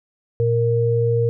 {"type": "tone pair together", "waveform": "sine", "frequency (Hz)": [116.6, 466.4], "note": ["A#2", "A#4"], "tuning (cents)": [1, 1], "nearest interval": "2 octaves", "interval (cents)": 2400, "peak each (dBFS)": [-18, -18], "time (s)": [0.4, 1.29], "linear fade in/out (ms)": 0, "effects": []}